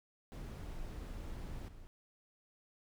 brown noise with level steps, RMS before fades -44 / -54 dBFS, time 0.32-1.87 s, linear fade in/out 0 ms, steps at 1.68 s, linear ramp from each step 5 ms, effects none

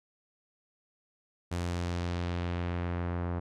sawtooth tone with low-pass filter sweep, 87.31 Hz, F2, in tune, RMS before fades -33 dBFS, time 1.51-3.4 s, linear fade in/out 10 ms, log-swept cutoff 9500 to 1200 Hz, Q 0.99, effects none

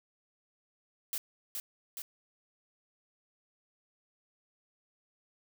blue noise with echo, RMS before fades -35 dBFS, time 1.13-1.18 s, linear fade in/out 0 ms, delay 420 ms, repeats 2, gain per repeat -3 dB, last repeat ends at 2.02 s, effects none

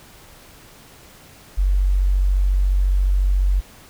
sine tone, 47.13 Hz, F#1, 33 cents sharp, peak -14 dBFS, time 1.57-3.61 s, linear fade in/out 20 ms, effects pink hiss -46 dBFS RMS until 3.89 s

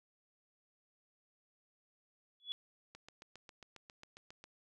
sine tone with exponential growth, 3400 Hz, G#7, 40 cents sharp, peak -33 dBFS, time 2.4-2.52 s, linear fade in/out 0 ms, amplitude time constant 25 ms
click train, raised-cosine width 0.2 ms, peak -35 dBFS, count 12, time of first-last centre 2.95-4.441 s, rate 7.38 Hz
effects none

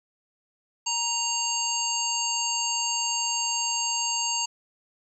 harmonic tone with a mistuned harmonic, 932.3 Hz, A#5, in tune, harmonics 1 / 3 / 5 / 7 / 8, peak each -31 / -31 / -31 / -31 / -31 dBFS, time 0.86-4.46 s, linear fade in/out 10 ms, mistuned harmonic 5, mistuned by -24 cents, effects 10-bit

